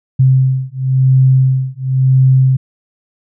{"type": "beating tone pair", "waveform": "sine", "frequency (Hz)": [130.81, 131.77], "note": ["C3", "C3"], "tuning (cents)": [0, 13], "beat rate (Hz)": 0.96, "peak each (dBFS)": -11, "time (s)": [0.19, 2.57], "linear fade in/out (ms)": 10, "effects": []}